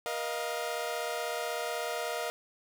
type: chord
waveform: sawtooth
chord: Bb suspended fourth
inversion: none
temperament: equal with one note detuned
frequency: 475.7 / 622.3 / 698.5 Hz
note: Bb4 / Eb5 / F5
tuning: +35 / 0 / 0 cents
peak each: -33 dBFS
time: 0.06-2.3 s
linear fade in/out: 0 ms
effects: none